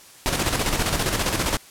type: noise with tremolo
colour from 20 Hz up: pink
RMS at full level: -21 dBFS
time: 0.26-1.57 s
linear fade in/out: 0 ms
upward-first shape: square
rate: 15 Hz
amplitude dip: 50%
effects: white hiss -47 dBFS RMS until 1.7 s + low-pass 12000 Hz 12 dB/octave